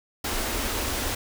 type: band-stop noise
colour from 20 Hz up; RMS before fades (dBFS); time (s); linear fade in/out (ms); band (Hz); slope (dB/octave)
pink; -28; 0.24-1.15; 5; 110 to 210; 96
effects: none